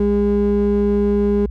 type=ring-modulated tone; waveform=triangle; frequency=306.2 Hz; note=D#4; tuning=28 cents flat; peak=-8 dBFS; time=0-1.46 s; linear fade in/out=5 ms; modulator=101 Hz; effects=tanh soft clip ceiling -7 dBFS + added 60 Hz sine -24 dBFS peak until 1.5 s